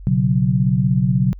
sine chord, B suspended second, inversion none, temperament equal with one note detuned, 123.47 / 139.96 / 185 Hz, B2 / C#3 / F#3, 0 / +17 / 0 cents, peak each -18 dBFS, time 0.07-1.33 s, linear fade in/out 0 ms, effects added 46 Hz sine -33 dBFS peak until 1.39 s

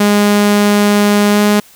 sawtooth tone with pitch glide, 205.9 to 207.6 Hz, G#3 to G#3, -15 to 0 cents, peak -4 dBFS, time 0-1.6 s, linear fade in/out 5 ms, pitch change +15 cents, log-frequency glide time 1.29-1.4 s, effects white hiss -43 dBFS RMS until 1.75 s

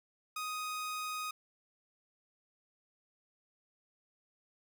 sawtooth tone, 1249 Hz, D#6, 6 cents sharp, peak -33 dBFS, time 0.36-1.31 s, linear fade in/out 5 ms, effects none

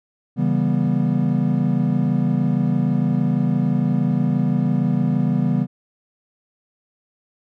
triangle chord, C# half-diminished seventh, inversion none, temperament equal with one note detuned, 138.59 / 164.81 / 196 / 242.6 Hz, C#3 / E3 / G3 / B3, 0 / 0 / 0 / -31 cents, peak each -20 dBFS, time 0.36-5.67 s, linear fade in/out 50 ms, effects none

